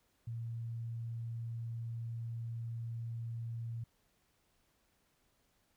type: tone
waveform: sine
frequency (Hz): 115.7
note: A#2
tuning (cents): -13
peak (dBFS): -38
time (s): 0.27-3.84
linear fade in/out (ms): 5
effects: pink hiss -75 dBFS RMS until 5.76 s